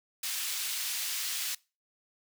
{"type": "high-pass noise", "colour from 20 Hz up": "pink", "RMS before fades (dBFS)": -34, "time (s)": [0.23, 1.55], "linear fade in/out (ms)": 5, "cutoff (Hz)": 2900, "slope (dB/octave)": 12, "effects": ["noise-tail reverb RT60 0.3 s tail -23 dB re dry"]}